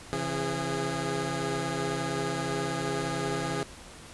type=tone cluster; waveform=15% pulse; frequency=135.8 / 167.1 / 410.2 Hz; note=C#3 / E3 / G#4; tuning=-35 / +24 / -21 cents; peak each=-27 dBFS; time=0.13-3.63 s; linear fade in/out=0 ms; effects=pink hiss -47 dBFS RMS until 4.13 s + resampled to 24000 Hz